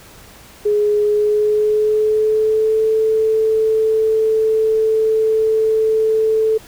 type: tone with pitch glide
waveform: sine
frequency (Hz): 417.5 to 439.3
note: G#4 to A4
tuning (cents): +9 to -3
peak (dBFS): -12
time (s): 0.65-6.58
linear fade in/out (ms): 10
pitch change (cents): +88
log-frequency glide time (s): 1.03-2.84
effects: pink hiss -42 dBFS RMS until 6.67 s